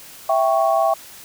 sine chord, C# diminished, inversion first, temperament equal, 659.3 / 784 / 1108.7 Hz, E5 / G5 / C#6, 0 / 0 / 0 cents, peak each -17 / -19 / -22 dBFS, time 0.29-0.94 s, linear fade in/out 5 ms, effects white hiss -41 dBFS RMS until 1.24 s

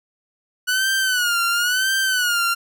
sawtooth tone with vibrato, 1472 Hz, F#6, 9 cents flat, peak -14 dBFS, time 0.67-2.55 s, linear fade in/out 20 ms, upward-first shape sine, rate 0.97 Hz, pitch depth 110 cents each way, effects none

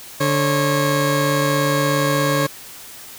20% pulse tone pair together, 145.9 / 546.7 Hz, D3 / C#5, -11 / -24 cents, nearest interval octave + major seventh, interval 2287 cents, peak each -14 dBFS, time 0.2-2.47 s, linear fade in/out 10 ms, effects white hiss -38 dBFS RMS until 3.18 s

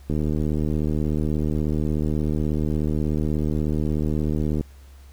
click train, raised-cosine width 3 ms, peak -12 dBFS, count 346, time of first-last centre 0.1-4.61 s, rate 76.5 Hz, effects added 68 Hz sine -43 dBFS peak until 5.12 s + pink hiss -56 dBFS RMS until 5.12 s

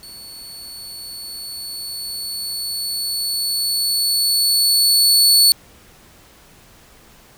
sawtooth tone with level ramp, 4435 Hz, C#8, in tune, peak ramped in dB -33 to -6 dBFS, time 0.03-5.52 s, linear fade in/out 0 ms, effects pink hiss -48 dBFS RMS until 7.37 s

